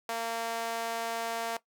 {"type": "tone with high-pass filter", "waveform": "sawtooth", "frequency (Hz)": 229.4, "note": "A#3", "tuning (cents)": -28, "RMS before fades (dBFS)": -34, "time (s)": [0.09, 1.57], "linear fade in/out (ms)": 2, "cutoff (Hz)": 670, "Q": 1.5, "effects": ["noise-tail reverb RT60 0.1 s tail -17 dB re dry"]}